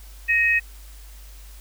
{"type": "tone pair together", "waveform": "sine", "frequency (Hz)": [1864.7, 2545], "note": ["A#6", "D#7"], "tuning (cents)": [0, 39], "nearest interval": "perfect fourth", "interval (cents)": 539, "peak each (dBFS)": -19, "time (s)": [0.28, 0.6], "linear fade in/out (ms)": 20, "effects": ["added 50 Hz sine -40 dBFS peak until 1.6 s", "white hiss -50 dBFS RMS until 1.6 s"]}